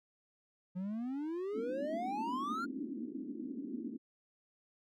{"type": "exponential sweep", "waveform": "triangle", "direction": "up", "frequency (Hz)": [177.3, 1439], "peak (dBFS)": -34, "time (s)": [0.75, 2.66], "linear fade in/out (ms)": 20}
{"type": "band-pass noise", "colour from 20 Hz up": "white", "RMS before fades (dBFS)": -42, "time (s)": [1.53, 3.98], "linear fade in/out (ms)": 20, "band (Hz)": [230, 310], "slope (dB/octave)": 48}
{"effects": []}